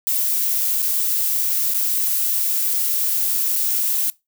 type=noise with dropouts; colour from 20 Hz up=violet; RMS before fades=-20 dBFS; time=0.07-4.1 s; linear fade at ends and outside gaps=0 ms; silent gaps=0.82-0.826 / 1.737-1.745 s; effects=noise-tail reverb RT60 0.2 s tail -21 dB re dry